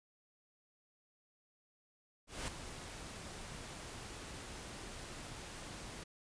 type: noise with ADSR envelope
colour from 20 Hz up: pink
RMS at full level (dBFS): -39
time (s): 2.27-6.04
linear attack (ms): 210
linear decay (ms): 3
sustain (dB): -9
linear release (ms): 10
effects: resampled to 22050 Hz